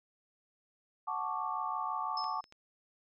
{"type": "chord", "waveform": "sine", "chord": "D major seventh", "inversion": "first", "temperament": "equal", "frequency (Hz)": [740, 880, 1108.7, 1174.7], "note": ["F#5", "A5", "C#6", "D6"], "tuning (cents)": [0, 0, 0, 0], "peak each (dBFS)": [-41, -38, -38, -38], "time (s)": [1.07, 2.41], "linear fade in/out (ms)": 10}
{"type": "tone with exponential decay", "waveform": "sine", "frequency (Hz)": 5210, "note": "E8", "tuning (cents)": -21, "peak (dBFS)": -35, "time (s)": [2.17, 2.52], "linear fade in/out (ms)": 2, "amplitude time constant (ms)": 76}
{"type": "clicks", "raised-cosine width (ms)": 0.2, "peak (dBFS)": -34, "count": 3, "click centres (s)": [2.242, 2.441, 2.524]}
{"effects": []}